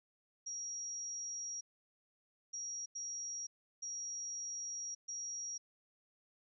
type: tone bursts at uneven times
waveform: sine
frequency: 5680 Hz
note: F8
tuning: 28 cents sharp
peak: -40 dBFS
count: 5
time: 0.46-1.61 / 2.53-2.86 / 2.95-3.47 / 3.82-4.95 / 5.08-5.58 s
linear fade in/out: 10 ms
effects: none